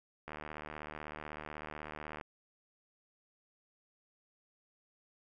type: click train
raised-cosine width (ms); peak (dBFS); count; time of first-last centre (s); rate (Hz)
0.5; -28; 148; 0.28-2.212; 76.1
effects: none